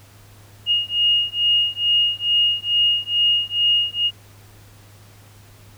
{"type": "beating tone pair", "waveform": "sine", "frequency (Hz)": [2856, 2858.3], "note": ["F7", "F7"], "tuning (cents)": [38, 39], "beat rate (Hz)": 2.3, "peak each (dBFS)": -19, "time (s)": [0.66, 4.11], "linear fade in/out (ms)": 50, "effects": ["added 102 Hz sine -46 dBFS peak until 5.77 s", "pink hiss -50 dBFS RMS until 5.77 s"]}